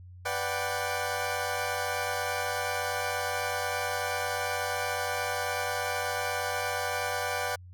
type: chord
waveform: 20% pulse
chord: G major seventh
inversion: first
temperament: equal with one note detuned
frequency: 493.9 / 587.3 / 735.7 / 784 Hz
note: B4 / D5 / F#5 / G5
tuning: 0 / 0 / -10 / 0 cents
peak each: -30 dBFS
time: 0.25-7.56 s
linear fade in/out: 10 ms
effects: added 90 Hz sine -45 dBFS peak until 7.73 s